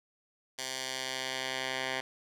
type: tone with band-pass filter sweep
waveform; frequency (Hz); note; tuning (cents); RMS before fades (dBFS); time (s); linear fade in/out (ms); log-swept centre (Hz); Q
10% pulse; 130.81; C3; 0; -36; 0.58-2.01; 10; 5500 to 2300; 0.91
effects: none